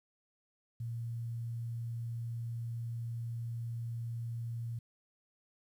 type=tone; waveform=sine; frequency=116.54 Hz; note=A#2; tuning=in tune; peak=-36 dBFS; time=0.8-4.79 s; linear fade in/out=5 ms; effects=11-bit